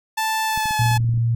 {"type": "tone with pitch glide", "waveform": "sawtooth", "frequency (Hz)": [880, 858.4], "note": ["A5", "A5"], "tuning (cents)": [0, -43], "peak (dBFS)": -16, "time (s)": [0.17, 0.98], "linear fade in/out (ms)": 10, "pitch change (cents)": -43, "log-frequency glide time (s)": [0.45, 0.76]}
{"type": "clicks", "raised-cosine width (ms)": 5, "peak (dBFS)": -21, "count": 12, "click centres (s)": [0.576, 0.657, 0.709, 0.819, 0.861, 0.914, 0.969, 1.003, 1.044, 1.092, 1.14, 1.176]}
{"type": "tone", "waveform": "sine", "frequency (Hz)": 116.54, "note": "A#2", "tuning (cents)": 0, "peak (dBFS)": -16, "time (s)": [0.79, 1.35], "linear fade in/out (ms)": 5}
{"effects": []}